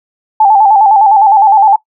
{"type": "tone with vibrato", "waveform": "sine", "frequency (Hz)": 829, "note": "G#5", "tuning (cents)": -3, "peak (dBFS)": -3, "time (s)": [0.4, 1.76], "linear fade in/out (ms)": 5, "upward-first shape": "square", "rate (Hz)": 9.8, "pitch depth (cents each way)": 79, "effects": ["noise-tail reverb RT60 0.1 s tail -19 dB re dry"]}